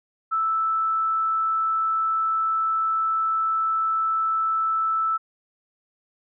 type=tone; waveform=sine; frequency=1317 Hz; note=E6; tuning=2 cents flat; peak=-20 dBFS; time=0.31-5.18 s; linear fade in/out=20 ms; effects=none

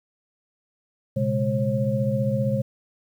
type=tone cluster; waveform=sine; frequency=118.7 / 133.9 / 207.4 / 539 Hz; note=A#2 / C3 / G#3 / C#5; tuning=+32 / +40 / -2 / -49 cents; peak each=-26 dBFS; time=1.16-2.62 s; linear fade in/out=10 ms; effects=9-bit

